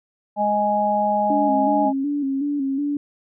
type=harmonic tone; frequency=208 Hz; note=G#3; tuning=3 cents sharp; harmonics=1 / 3 / 4; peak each=-26 / -22 / -19 dBFS; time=0.36-1.93 s; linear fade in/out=50 ms
type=tone with vibrato; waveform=sine; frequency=280 Hz; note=C#4; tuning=18 cents sharp; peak=-20 dBFS; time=1.3-2.97 s; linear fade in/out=2 ms; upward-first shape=square; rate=2.7 Hz; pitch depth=56 cents each way
effects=none